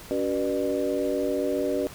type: tone cluster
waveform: sine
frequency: 282.5 / 377.8 / 485.4 / 599 Hz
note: C#4 / F#4 / B4 / D5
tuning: +33 / +36 / -30 / +34 cents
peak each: -29 dBFS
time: 0.11-1.87 s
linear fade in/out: 0 ms
effects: pink hiss -44 dBFS RMS until 1.94 s